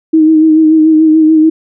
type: tone with vibrato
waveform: sine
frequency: 314.8 Hz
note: D#4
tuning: 20 cents sharp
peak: -3 dBFS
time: 0.13-1.5 s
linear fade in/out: 10 ms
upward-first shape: sine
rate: 6.9 Hz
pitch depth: 32 cents each way
effects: none